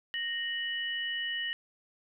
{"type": "tone pair together", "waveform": "sine", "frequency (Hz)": [1860, 2953], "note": ["A#6", "F#7"], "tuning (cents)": [-4, -4], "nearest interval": "minor sixth", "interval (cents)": 800, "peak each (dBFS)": [-34, -34], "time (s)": [0.14, 1.53], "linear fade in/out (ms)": 0, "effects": []}